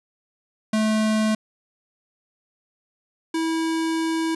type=tone pair in turn; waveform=square; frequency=216.9 / 325 Hz; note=A3 / E4; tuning=-25 / -24 cents; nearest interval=perfect fifth; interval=701 cents; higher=second; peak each=-19 / -22 dBFS; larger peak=first; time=0.73-1.35 / 3.34-4.35 s; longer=second; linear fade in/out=5 ms; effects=resampled to 24000 Hz + 9-bit